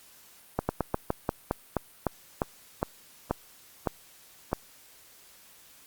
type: slowing click train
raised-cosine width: 1 ms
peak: -11 dBFS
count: 14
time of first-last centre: 0.59-4.53 s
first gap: 100 ms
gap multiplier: 1.17
effects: white hiss -55 dBFS RMS until 5.86 s + Opus 48 kbps